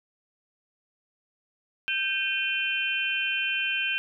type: tone cluster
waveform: sine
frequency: 1568 / 2450 / 2709 / 3090 Hz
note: G6 / D#7 / E7 / G7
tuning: 0 / -27 / +47 / -26 cents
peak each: -30 / -31 / -30 / -31 dBFS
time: 1.88-3.98 s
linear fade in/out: 0 ms
effects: none